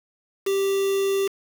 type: tone with quantisation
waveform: triangle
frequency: 392 Hz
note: G4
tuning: in tune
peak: -18 dBFS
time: 0.46-1.28 s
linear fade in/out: 10 ms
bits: 5
effects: none